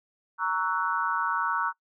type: chord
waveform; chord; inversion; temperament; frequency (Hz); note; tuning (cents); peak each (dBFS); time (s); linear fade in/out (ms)
sine; F# dominant seventh; first; equal with one note detuned; 932.3 / 1121 / 1318.5 / 1480; A#5 / C#6 / E6 / F#6; 0 / +19 / 0 / 0; -30; 0.38-1.73; 50
effects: noise-tail reverb RT60 0.1 s tail -22 dB re dry